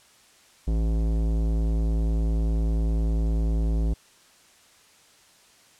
sine tone with tanh clipping, 55 Hz, A1, in tune, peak -23 dBFS, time 0.67-3.94 s, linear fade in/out 10 ms, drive 17 dB, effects white hiss -56 dBFS RMS until 5.79 s + low-pass 9000 Hz 12 dB/octave

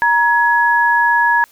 sine tone pair together, 943.4 / 1681 Hz, A#5 / G#6, +20 / +20 cents, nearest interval minor seventh, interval 1000 cents, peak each -13 dBFS, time 0.02-1.44 s, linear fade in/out 0 ms, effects white hiss -50 dBFS RMS until 1.51 s

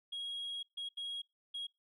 sine tone bursts at uneven times, 3294 Hz, G#7, 15 cents flat, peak -36 dBFS, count 4, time 0.12-0.63 / 0.77-0.89 / 0.97-1.22 / 1.54-1.67 s, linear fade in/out 10 ms, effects noise-tail reverb RT60 0.2 s tail -26 dB re dry + tanh soft clip ceiling -37 dBFS

